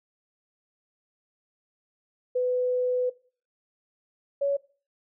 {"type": "tone pair in turn", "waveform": "sine", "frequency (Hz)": [500, 561.2], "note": ["B4", "C#5"], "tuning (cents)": [21, 21], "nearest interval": "major second", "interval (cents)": 200, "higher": "second", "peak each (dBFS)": -22, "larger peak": "neither", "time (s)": [[2.35, 3.1], [4.41, 4.57]], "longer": "first", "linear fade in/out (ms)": 10, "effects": ["noise-tail reverb RT60 0.4 s tail -20 dB re dry"]}